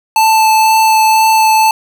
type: tone with vibrato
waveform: square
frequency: 879 Hz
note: A5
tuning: 2 cents flat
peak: -7 dBFS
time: 0.16-1.71 s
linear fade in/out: 2 ms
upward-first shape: sine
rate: 2 Hz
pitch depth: 8 cents each way
effects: none